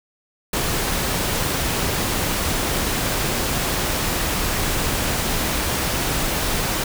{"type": "noise", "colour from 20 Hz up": "pink", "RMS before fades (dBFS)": -22, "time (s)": [0.53, 6.84], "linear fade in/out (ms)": 5, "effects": []}